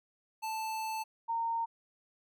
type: tone pair in turn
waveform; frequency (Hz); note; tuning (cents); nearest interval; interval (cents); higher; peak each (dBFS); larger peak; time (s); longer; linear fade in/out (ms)
square / sine; 880 / 919.3; A5 / A#5; 0 / -24; minor second; 76; second; -35 / -30; second; 0.42-1.04 / 1.28-1.66; first; 20
effects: none